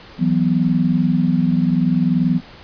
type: chord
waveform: sine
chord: E suspended second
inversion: none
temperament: just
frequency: 164.81 / 185.42 / 247.2 Hz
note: E3 / F#3 / B3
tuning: 0 / +4 / +2 cents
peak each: -18 dBFS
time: 0.18-2.41 s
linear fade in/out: 50 ms
effects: pink hiss -41 dBFS RMS until 2.63 s + resampled to 11025 Hz